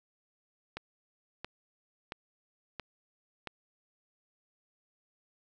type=click train; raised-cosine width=0.3 ms; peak=-22 dBFS; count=5; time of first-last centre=0.77-3.473 s; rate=1.48 Hz; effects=none